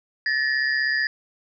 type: tone cluster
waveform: sine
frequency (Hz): 1742 / 1878 / 4867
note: A6 / A#6 / D#8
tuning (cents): -18 / +12 / -39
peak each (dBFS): -22 / -25 / -30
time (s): 0.26-1.07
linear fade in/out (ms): 2
effects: none